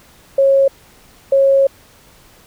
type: tone bursts at uneven times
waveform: sine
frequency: 546 Hz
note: C#5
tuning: 26 cents flat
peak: -8 dBFS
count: 2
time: 0.38-0.68 / 1.32-1.67 s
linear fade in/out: 5 ms
effects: pink hiss -47 dBFS RMS until 2.46 s